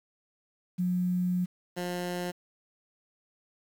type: tone pair in turn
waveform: sine / 15% pulse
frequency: 180 / 177.52 Hz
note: F#3 / F3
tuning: -47 / +29 cents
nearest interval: unison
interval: 24 cents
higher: first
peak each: -25 dBFS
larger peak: neither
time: 0.78-1.46 / 1.76-2.32 s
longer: first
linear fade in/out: 20 ms
effects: 9-bit